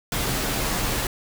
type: noise with comb filter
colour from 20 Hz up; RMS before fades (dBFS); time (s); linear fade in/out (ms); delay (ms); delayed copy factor
pink; -25; 0.12-1.07; 2; 12; -0.5
effects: none